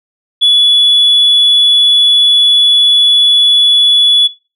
sine tone, 3417 Hz, G#7, 49 cents sharp, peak -3 dBFS, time 0.41-4.28 s, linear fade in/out 20 ms, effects noise-tail reverb RT60 0.3 s tail -20 dB re dry + tanh soft clip ceiling -2 dBFS

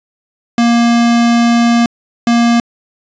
square tone bursts at uneven times, 235.2 Hz, A#3, 16 cents sharp, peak -8 dBFS, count 2, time 0.58-1.86 / 2.27-2.6 s, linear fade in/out 2 ms, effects resampled to 16000 Hz + 7-bit

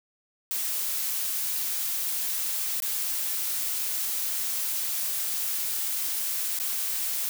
blue noise with dropouts, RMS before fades -29 dBFS, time 0.51-7.29 s, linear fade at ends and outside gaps 0 ms, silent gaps 2.802-2.822 / 6.589-6.599 s, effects none

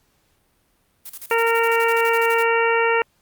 blue noise with tremolo, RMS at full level -34 dBFS, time 1.05-2.45 s, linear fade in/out 10 ms, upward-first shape square, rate 12 Hz, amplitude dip 80%
harmonic tone, 460.2 Hz, A#4, 22 cents flat, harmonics 1 / 2 / 3 / 4 / 5 / 6, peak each -19 / -22 / -24 / -25 / -26 / -27 dBFS, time 1.31-3.02 s, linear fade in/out 2 ms
effects pink hiss -64 dBFS RMS until 3.21 s + Opus 48 kbps

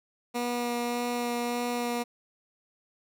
15% pulse tone with vibrato, 240.9 Hz, B3, 43 cents flat, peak -22 dBFS, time 0.34-2.04 s, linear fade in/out 20 ms, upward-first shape sine, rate 1.7 Hz, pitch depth 10 cents each way, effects none

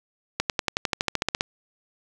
accelerating click train, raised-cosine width 0.2 ms, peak -5 dBFS, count 14, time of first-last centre 0.4-1.409 s, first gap 98 ms, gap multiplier 0.96, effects 7-bit

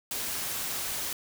white noise with amplitude modulation, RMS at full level -32 dBFS, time 0.11-1.13 s, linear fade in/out 2 ms, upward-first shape sine, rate 202 Hz, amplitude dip 25%, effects none

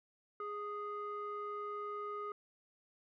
square tone with low-pass filter, 414.1 Hz, G#4, 5 cents flat, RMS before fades -42 dBFS, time 0.4-2.32 s, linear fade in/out 2 ms, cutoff 1400 Hz, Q 8.1, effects none

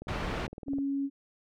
click train, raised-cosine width 2 ms, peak -28 dBFS, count 16, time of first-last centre 0.02-0.785 s, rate 19.6 Hz
pink low-pass noise, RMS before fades -34 dBFS, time 0.08-0.47 s, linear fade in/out 5 ms, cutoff 2600 Hz, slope 12 dB/octave
sine tone, 277.2 Hz, C#4, in tune, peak -28 dBFS, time 0.66-1.1 s, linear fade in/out 50 ms
effects none

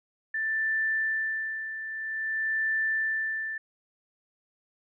sine tone with tremolo, 1769 Hz, A6, 9 cents sharp, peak -24 dBFS, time 0.34-3.58 s, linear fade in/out 5 ms, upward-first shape sine, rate 0.51 Hz, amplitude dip 65%, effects none

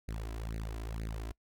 sawtooth tone with flanger, 55 Hz, A1, in tune, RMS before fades -39 dBFS, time 0.08-1.32 s, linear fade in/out 5 ms, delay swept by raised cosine 0.45 to 3.05 ms, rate 2.1 Hz, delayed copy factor +1, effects noise-tail reverb RT60 0.1 s tail -23 dB re dry

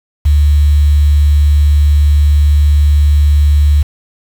sine tone with quantisation, 73.3 Hz, D2, 3 cents flat, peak -5 dBFS, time 0.25-3.83 s, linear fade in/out 10 ms, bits 5, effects none

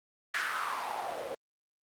white noise with band-pass filter sweep, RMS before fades -35 dBFS, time 0.34-1.35 s, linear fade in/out 5 ms, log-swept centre 1700 to 500 Hz, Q 3.7, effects Opus 48 kbps

